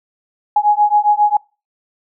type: beating tone pair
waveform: sine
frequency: 830.6 / 838 Hz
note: G#5 / G#5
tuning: 0 / +15 cents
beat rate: 7.4 Hz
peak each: -13 / -13 dBFS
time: 0.56-1.37 s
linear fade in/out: 5 ms
effects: noise-tail reverb RT60 0.3 s tail -25 dB re dry